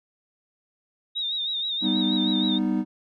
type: tone with vibrato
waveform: sine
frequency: 3729 Hz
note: A#7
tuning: in tune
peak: -25 dBFS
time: 1.15-2.59 s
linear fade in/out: 20 ms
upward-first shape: sine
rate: 6.3 Hz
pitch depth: 67 cents each way
type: chord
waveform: triangle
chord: G augmented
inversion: none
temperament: equal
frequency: 196 / 246.9 / 311.1 Hz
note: G3 / B3 / D#4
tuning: 0 / 0 / 0 cents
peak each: -24 dBFS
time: 1.81-2.85 s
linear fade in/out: 50 ms
effects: none